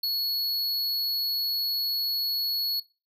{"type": "tone", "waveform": "square", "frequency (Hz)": 4367, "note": "C#8", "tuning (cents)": -27, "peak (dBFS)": -26, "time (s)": [0.03, 2.8], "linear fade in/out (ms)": 5, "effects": ["noise-tail reverb RT60 0.3 s tail -19 dB re dry"]}